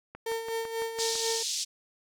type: click train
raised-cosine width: 0.5 ms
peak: -27 dBFS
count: 7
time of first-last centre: 0.15-1.155 s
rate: 5.97 Hz
type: tone with tremolo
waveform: 35% pulse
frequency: 454 Hz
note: A#4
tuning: 46 cents flat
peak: -27 dBFS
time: 0.26-1.43 s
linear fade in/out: 5 ms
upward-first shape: sine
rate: 4.1 Hz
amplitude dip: 60%
type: band-pass noise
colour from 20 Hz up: white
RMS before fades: -32 dBFS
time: 0.98-1.65 s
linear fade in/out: 20 ms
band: 3700 to 6900 Hz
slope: 24 dB/octave
effects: none